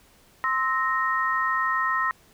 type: tone cluster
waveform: sine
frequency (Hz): 1047 / 1300 / 1859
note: C6 / E6 / A#6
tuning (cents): +1 / -24 / -5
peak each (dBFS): -26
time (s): 0.44-2.11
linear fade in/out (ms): 0
effects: pink hiss -57 dBFS RMS until 2.33 s